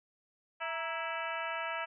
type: harmonic tone with a mistuned harmonic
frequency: 329.6 Hz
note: E4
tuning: in tune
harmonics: 2 / 3 / 4 / 5 / 6 / 7 / 8 / 9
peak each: -41 / -41 / -40 / -42 / -46 / -44 / -44 / -48 dBFS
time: 0.6-1.86 s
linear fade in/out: 20 ms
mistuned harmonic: 3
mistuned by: -79 cents
effects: none